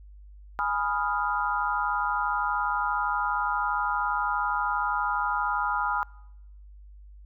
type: chord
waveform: sine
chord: F half-diminished seventh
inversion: first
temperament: equal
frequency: 830.6 / 987.8 / 1244.5 / 1396.9 Hz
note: Ab5 / Cb6 / Eb6 / F6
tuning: 0 / 0 / 0 / 0 cents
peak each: -30 dBFS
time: 0.59-6.03 s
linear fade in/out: 0 ms
effects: noise-tail reverb RT60 0.9 s tail -25 dB re dry + added 50 Hz sine -45 dBFS peak until 7.25 s